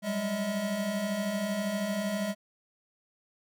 square tone cluster, 189.8 / 202.5 / 642 Hz, F#3 / G#3 / E5, +44 / -43 / -46 cents, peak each -39 / -32 / -35 dBFS, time 0.02-2.35 s, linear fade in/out 50 ms, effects none

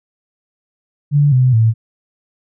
sine tone with pitch steps, 145 / 127.7 / 112.46 Hz, D3 / C3 / A2, -22 / -42 / +38 cents, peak -8 dBFS, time 1.11-1.74 s, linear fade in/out 50 ms, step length 210 ms, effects none

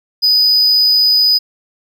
triangle tone, 4978 Hz, D#8, in tune, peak -7 dBFS, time 0.22-1.39 s, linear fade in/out 20 ms, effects none

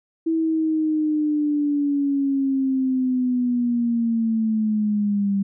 sine linear sweep, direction down, 326.7 to 196.3 Hz, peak -18 dBFS, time 0.26-5.43 s, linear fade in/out 10 ms, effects none

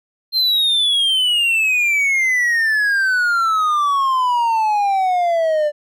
triangle exponential sweep, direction down, 4186 to 587.3 Hz, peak -12 dBFS, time 0.32-5.72 s, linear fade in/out 50 ms, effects none

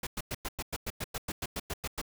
pink noise bursts, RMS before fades -35 dBFS, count 15, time 0.03-2.015 s, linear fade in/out 5 ms, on 39 ms, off 100 ms, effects none

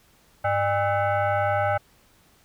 sine tone with frequency modulation, 101.9 Hz, G#2, 32 cents flat, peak -20 dBFS, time 0.44-1.78 s, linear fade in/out 10 ms, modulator 705 Hz, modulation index 1.8, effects pink hiss -59 dBFS RMS until 2.44 s

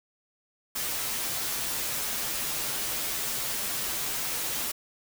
white noise with comb filter, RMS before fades -31 dBFS, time 0.75-4.72 s, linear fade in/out 10 ms, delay 11 ms, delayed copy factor -0.65, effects none

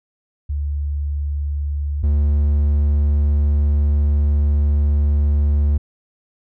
sine / triangle tone pair in turn, 72.4 / 72.82 Hz, D2 / D2, -24 / -14 cents, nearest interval unison, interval 10 cents, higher second, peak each -19 / -11 dBFS, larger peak second, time 0.49-2.03 / 2.03-5.78 s, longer second, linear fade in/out 10 ms, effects none

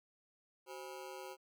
25% pulse ring-modulated tone, 450.4 Hz, A4, 40 cents sharp, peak -39 dBFS, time 0.66-1.37 s, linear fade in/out 50 ms, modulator 74.7 Hz, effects none

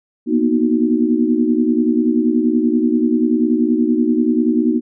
sine chord, B major seventh, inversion third, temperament equal with one note detuned, 236.5 / 246.9 / 311.1 / 370 Hz, A#3 / B3 / D#4 / F#4, +25 / 0 / 0 / 0 cents, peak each -17 / -18 / -17 / -22 dBFS, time 0.26-4.81 s, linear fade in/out 50 ms, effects none

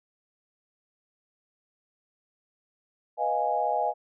sine chord, F half-diminished seventh, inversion second, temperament equal, 493.9 / 622.3 / 698.5 / 830.6 Hz, Cb5 / Eb5 / F5 / Ab5, 0 / 0 / 0 / 0 cents, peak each -33 / -30 / -29 / -27 dBFS, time 3.17-3.94 s, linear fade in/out 50 ms, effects none

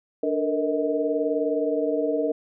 sine tone cluster, 293.9 / 452.9 / 472.2 / 633 Hz, D4 / A#4 / A#4 / D#5, +1 / -50 / +22 / +30 cents, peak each -27 dBFS, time 0.23-2.32 s, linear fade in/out 5 ms, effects none

